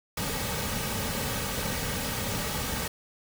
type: noise with comb filter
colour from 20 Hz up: pink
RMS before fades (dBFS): -31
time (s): 0.17-2.88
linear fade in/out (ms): 5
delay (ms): 2.9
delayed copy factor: -0.6
effects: none

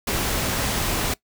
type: noise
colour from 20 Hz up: pink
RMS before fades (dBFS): -24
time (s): 0.07-1.14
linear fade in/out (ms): 5
effects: noise-tail reverb RT60 0.1 s tail -20 dB re dry

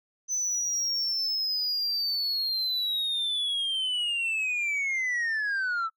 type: linear sweep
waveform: sine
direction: down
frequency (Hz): 6100 to 1300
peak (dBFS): -23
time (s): 0.28-5.9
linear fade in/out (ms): 50
effects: noise-tail reverb RT60 0.1 s tail -23 dB re dry + tanh soft clip ceiling -25 dBFS

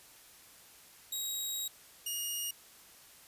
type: tone pair in turn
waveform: 10% pulse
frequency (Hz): 3812 / 2863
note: A#7 / F7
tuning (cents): +38 / +42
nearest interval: perfect fourth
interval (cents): 496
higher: first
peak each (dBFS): -26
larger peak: neither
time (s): 1.12-1.68 / 2.06-2.51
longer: first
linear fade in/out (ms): 5
effects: white hiss -57 dBFS RMS until 3.27 s + resampled to 32000 Hz

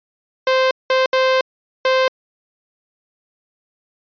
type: tone bursts at uneven times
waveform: sawtooth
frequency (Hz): 521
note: C5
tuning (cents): -7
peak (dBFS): -9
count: 4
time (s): 0.47-0.71 / 0.9-1.06 / 1.13-1.41 / 1.85-2.08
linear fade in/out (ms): 2
effects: resampled to 11025 Hz

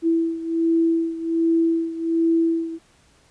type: beating tone pair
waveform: sine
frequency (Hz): 329.8 / 331.1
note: E4 / E4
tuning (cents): +1 / +8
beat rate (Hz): 1.3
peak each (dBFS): -19 / -23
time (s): 0.02-2.79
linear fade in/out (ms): 50
effects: pink hiss -57 dBFS RMS until 3.3 s + resampled to 22050 Hz

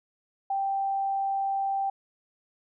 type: tone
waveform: sine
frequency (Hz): 784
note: G5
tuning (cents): 0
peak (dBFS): -25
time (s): 0.5-1.9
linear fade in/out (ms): 5
effects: none

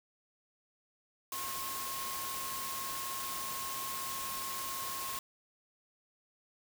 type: tone in noise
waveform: sine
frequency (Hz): 1077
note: C6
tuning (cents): +50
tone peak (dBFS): -41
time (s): 1.32-5.19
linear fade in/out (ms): 2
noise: white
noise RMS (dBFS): -40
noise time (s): 1.32-5.19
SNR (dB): -4
effects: none

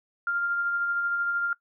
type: tone with tremolo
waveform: sine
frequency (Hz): 1396.9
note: F6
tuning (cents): 0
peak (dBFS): -23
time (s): 0.27-1.53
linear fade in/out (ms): 2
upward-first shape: sine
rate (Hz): 13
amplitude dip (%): 30
effects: noise-tail reverb RT60 0.1 s tail -20 dB re dry

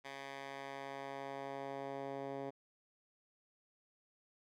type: tone with band-pass filter sweep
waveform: 10% pulse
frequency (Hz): 137.6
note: C#3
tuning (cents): -12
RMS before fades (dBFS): -45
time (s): 0.04-2.51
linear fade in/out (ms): 20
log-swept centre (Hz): 2000 to 460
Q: 0.78
effects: none

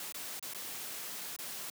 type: noise with dropouts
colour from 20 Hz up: white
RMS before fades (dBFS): -42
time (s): 0-1.7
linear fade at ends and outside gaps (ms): 2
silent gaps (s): 0.123-0.144 / 0.395-0.426 / 0.536-0.546 / 1.363-1.388
effects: high-pass 150 Hz 12 dB/octave

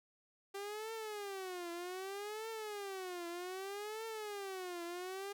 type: tone with vibrato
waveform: sawtooth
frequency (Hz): 392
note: G4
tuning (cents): 0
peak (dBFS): -38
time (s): 0.54-5.33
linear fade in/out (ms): 10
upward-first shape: triangle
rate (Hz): 0.64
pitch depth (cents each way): 250
effects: none

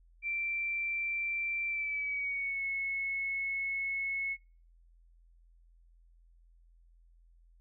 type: tone with pitch glide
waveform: sine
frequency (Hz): 2349 to 2192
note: D7 to C#7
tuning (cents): 0 to -20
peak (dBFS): -32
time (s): 0.22-4.37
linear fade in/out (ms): 50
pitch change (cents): -120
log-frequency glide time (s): 1.67-2.64
effects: noise-tail reverb RT60 0.4 s tail -24 dB re dry + added 42 Hz sine -59 dBFS peak until 7.6 s

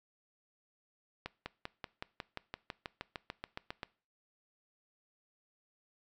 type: accelerating click train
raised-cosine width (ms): 0.3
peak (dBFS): -23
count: 17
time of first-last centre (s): 1.26-3.832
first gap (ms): 200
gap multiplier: 0.97
effects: noise-tail reverb RT60 0.4 s tail -21 dB re dry

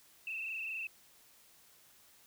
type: tone with frequency modulation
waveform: sine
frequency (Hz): 2637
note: E7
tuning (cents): 0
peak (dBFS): -37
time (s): 0.27-0.87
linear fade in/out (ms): 2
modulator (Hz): 24.6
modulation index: 3.8
effects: white hiss -63 dBFS RMS until 2.26 s

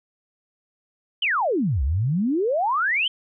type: exponential two-way sweep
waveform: sine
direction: down then up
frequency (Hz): 3180 to 61.74 to 3180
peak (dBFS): -19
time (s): 1.22-3.08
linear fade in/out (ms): 5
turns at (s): 1.83
effects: none

